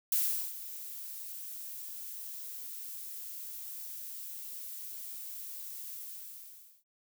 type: noise with ADSR envelope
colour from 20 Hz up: violet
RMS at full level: -28 dBFS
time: 0.12-6.84 s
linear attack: 3 ms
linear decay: 400 ms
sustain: -15 dB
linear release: 850 ms
effects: none